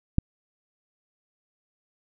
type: click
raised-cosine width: 5 ms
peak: -7 dBFS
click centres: 0.184 s
effects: none